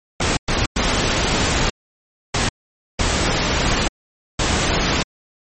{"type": "noise bursts at uneven times", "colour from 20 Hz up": "pink", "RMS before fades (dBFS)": -18, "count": 6, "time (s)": [[0.2, 0.37], [0.48, 0.66], [0.76, 1.7], [2.34, 2.49], [2.99, 3.88], [4.39, 5.03]], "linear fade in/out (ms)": 5, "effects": ["MP3 32 kbps"]}